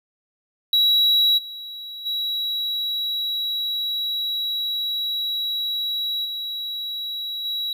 triangle tone with level steps, 3887 Hz, B7, 28 cents flat, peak -13 / -31 / -21 / -25 / -22 dBFS, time 0.73-7.73 s, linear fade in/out 2 ms, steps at 1.37 / 2.05 / 6.24 / 7.44 s, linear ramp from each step 20 ms, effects none

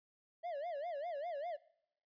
triangle tone with vibrato, 629 Hz, D#5, 19 cents sharp, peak -37 dBFS, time 0.43-1.57 s, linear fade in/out 20 ms, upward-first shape sine, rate 5 Hz, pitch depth 220 cents each way, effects noise-tail reverb RT60 0.7 s tail -19 dB re dry + resampled to 11025 Hz

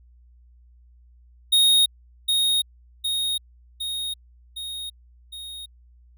square tone with echo, 3729 Hz, A#7, in tune, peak -15 dBFS, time 1.52-1.86 s, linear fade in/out 10 ms, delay 760 ms, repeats 5, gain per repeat -4 dB, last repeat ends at 5.66 s, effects added 60 Hz sine -50 dBFS peak until 6.17 s

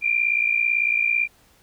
sine tone pair together, 2358 / 2416 Hz, D7 / D7, +6 / +48 cents, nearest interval unison, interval 42 cents, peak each -21 dBFS, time 0.01-1.28 s, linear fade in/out 50 ms, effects pink hiss -57 dBFS RMS until 1.62 s

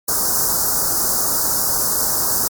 white band-stop noise, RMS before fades -18 dBFS, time 0.08-2.48 s, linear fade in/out 5 ms, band 1500 to 4900 Hz, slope 48 dB/octave, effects MP3 96 kbps

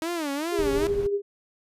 sawtooth tone with vibrato, 311.1 Hz, D#4, in tune, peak -23 dBFS, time 0.02-0.87 s, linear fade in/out 0 ms, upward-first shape sine, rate 2.5 Hz, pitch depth 200 cents each way
sine tone with tremolo, 403.5 Hz, G#4, 50 cents flat, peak -20 dBFS, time 0.51-1.22 s, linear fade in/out 50 ms, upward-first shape triangle, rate 13 Hz, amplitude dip 55%
brown noise, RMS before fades -34 dBFS, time 0.58-1.07 s, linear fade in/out 5 ms
effects resampled to 32000 Hz

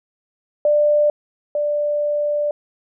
sine tone pair in turn, 593 / 589.6 Hz, D5 / D5, +17 / +7 cents, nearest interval unison, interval 10 cents, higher first, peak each -12 / -17 dBFS, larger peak first, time 0.65-1.1 / 1.55-2.51 s, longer second, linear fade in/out 2 ms, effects none

